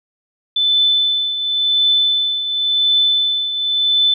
sine tone with tremolo, 3515 Hz, A7, 2 cents flat, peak -10 dBFS, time 0.56-4.14 s, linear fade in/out 5 ms, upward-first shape triangle, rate 0.93 Hz, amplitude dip 65%, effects none

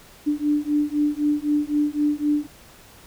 sine beating tone pair, 293.7 / 297.6 Hz, D4 / D4, 0 / +23 cents, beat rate 3.9 Hz, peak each -22 dBFS, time 0.26-2.47 s, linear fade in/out 20 ms, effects pink hiss -48 dBFS RMS until 3.06 s

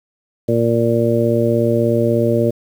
harmonic tone, 116.54 Hz, A#2, in tune, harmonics 1 / 2 / 3 / 4 / 5, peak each -19 / -19 / -19 / -19 / -19 dBFS, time 0.48-2.51 s, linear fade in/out 10 ms, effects 7-bit

